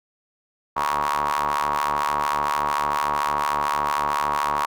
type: ring-modulated tone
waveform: sawtooth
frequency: 73.42 Hz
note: D2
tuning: in tune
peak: -14 dBFS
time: 0.76-4.66 s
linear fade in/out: 10 ms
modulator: 1030 Hz
effects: none